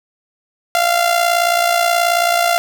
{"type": "tone with amplitude modulation", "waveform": "sawtooth", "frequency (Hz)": 692, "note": "F5", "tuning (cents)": -16, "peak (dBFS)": -6, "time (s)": [0.75, 2.58], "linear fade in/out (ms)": 0, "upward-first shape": "sine", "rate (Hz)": 58.6, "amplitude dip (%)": 60, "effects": []}